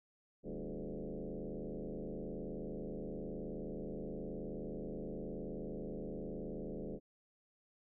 sine tone with frequency modulation, 103.83 Hz, G#2, in tune, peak -40 dBFS, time 0.43-7 s, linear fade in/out 50 ms, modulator 79 Hz, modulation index 5.6, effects none

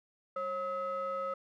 triangle ring-modulated tone, 370 Hz, F#4, in tune, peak -28 dBFS, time 0.36-1.34 s, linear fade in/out 5 ms, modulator 912 Hz, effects none

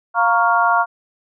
harmonic tone with a mistuned harmonic, 233.1 Hz, A#3, in tune, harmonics 3 / 4 / 5 / 6, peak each -18 / -18 / -18 / -18 dBFS, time 0.14-0.86 s, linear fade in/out 50 ms, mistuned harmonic 5, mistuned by -77 cents, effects none

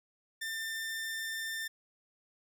sawtooth tone, 1793 Hz, A6, 32 cents sharp, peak -32 dBFS, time 0.41-1.68 s, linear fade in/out 10 ms, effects none

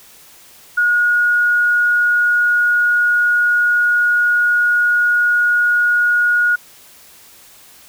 sine tone, 1444 Hz, F#6, 43 cents flat, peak -11 dBFS, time 0.77-6.56 s, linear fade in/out 10 ms, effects white hiss -44 dBFS RMS until 7.88 s

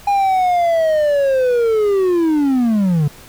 triangle linear sweep, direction down, 815 to 140.4 Hz, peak -10 dBFS, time 0.07-3.08 s, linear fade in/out 5 ms, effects pink hiss -41 dBFS RMS until 3.28 s

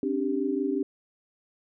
sine chord, C suspended second, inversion none, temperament equal with one note detuned, 268.1 / 293.7 / 392 Hz, C4 / D4 / G4, +42 / 0 / 0 cents, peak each -29 dBFS, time 0.03-0.83 s, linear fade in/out 2 ms, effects none

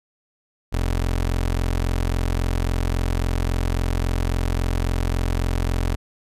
25% pulse tone, 43.65 Hz, F1, in tune, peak -16 dBFS, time 0.72-5.96 s, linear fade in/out 20 ms, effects resampled to 32000 Hz

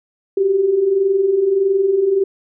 sine tone pair together, 370 / 391.6 Hz, F#4 / G4, 0 / -2 cents, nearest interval minor second, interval 98 cents, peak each -21 / -13 dBFS, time 0.37-2.24 s, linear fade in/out 5 ms, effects none

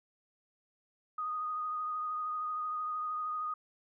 sine tone with vibrato, 1240 Hz, D#6, 6 cents flat, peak -33 dBFS, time 1.18-3.54 s, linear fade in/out 5 ms, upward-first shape sine, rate 13 Hz, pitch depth 21 cents each way, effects none

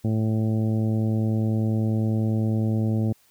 harmonic tone, 110 Hz, A2, in tune, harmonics 1 / 2 / 3 / 4 / 5 / 6 / 7, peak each -22 / -25 / -32 / -38 / -38 / -44 / -45 dBFS, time 0.04-3.13 s, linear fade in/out 10 ms, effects white hiss -60 dBFS RMS until 3.3 s

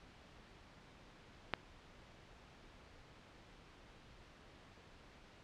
click, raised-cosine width 0.3 ms, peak -17 dBFS, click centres 1.537 s, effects pink hiss -60 dBFS RMS until 5.43 s + low-pass 4000 Hz 12 dB/octave

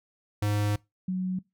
square / sine tone pair in turn, 103.8 / 184.95 Hz, G#2 / F#3, 0 / 0 cents, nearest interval minor seventh, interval 1000 cents, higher second, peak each -25 / -26 dBFS, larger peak first, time 0.42-0.76 / 1.08-1.39 s, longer first, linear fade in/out 5 ms, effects noise-tail reverb RT60 0.2 s tail -22 dB re dry

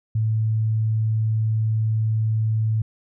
sine tone, 110 Hz, A2, in tune, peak -18 dBFS, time 0.15-2.82 s, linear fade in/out 5 ms, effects none

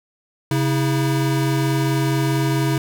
square tone pair together, 135.97 / 323.4 Hz, C#3 / E4, -33 / -33 cents, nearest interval octave + minor third, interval 1500 cents, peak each -19 / -23 dBFS, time 0.51-2.78 s, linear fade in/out 2 ms, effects none

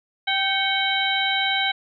harmonic tone with a mistuned harmonic, 778 Hz, G5, 13 cents flat, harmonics 1 / 2 / 3 / 4 / 5, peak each -26 / -26 / -26 / -26 / -26 dBFS, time 0.27-1.72 s, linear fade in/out 10 ms, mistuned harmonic 3, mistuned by -87 cents, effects none

